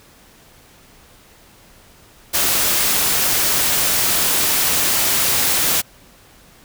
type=noise; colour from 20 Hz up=white; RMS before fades=-17 dBFS; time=2.33-5.82 s; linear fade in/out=20 ms; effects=pink hiss -48 dBFS RMS until 6.64 s